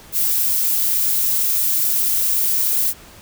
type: noise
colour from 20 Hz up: violet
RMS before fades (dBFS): -18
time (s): 0.12-2.94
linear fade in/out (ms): 50
effects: pink hiss -43 dBFS RMS until 3.21 s